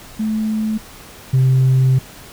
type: tone pair in turn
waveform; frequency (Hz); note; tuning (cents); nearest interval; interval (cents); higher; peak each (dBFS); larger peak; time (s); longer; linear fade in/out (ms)
sine; 217.3 / 130.67; A3 / C3; -21 / -2; major sixth; 881; first; -16 / -8; second; 0.19-0.78 / 1.33-1.99; second; 10
effects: tanh soft clip ceiling -8 dBFS + pink hiss -39 dBFS RMS until 2.32 s